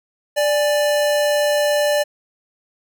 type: tone pair together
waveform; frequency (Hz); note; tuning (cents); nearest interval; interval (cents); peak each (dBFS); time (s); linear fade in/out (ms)
square; 587.9 / 830.6; D5 / G#5; +2 / 0; tritone; 598; -16 / -28; 0.36-2.04; 20
effects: none